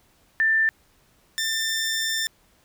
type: tone pair in turn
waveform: sine / 15% pulse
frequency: 1780 / 1787.7 Hz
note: A6 / A6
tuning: +20 / +27 cents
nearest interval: unison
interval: 7 cents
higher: second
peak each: -17 dBFS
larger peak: neither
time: 0.4-0.69 / 1.38-2.27 s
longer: second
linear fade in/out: 0 ms
effects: pink hiss -61 dBFS RMS until 2.64 s